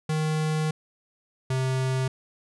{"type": "tone pair in turn", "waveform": "square", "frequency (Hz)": [155.56, 130.81], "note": ["D#3", "C3"], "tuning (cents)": [0, 0], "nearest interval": "minor third", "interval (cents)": 300, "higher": "first", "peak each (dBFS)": -24, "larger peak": "neither", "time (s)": [[0.09, 0.71], [1.5, 2.08]], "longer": "first", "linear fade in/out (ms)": 5, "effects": ["resampled to 24000 Hz"]}